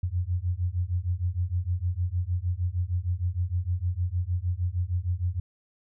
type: beating tone pair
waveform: sine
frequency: 86.1 / 92.6 Hz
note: F2 / F#2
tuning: -24 / +2 cents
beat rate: 6.5 Hz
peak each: -28 dBFS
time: 0.03-5.4 s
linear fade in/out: 5 ms
effects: none